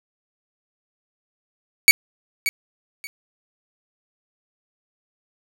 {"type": "tone with echo", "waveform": "sawtooth", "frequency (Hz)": 2256, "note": "C#7", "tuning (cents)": 30, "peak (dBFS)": -3, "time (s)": [1.88, 1.91], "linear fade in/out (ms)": 0, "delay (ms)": 580, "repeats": 2, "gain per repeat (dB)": -13, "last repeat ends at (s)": 3.07, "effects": []}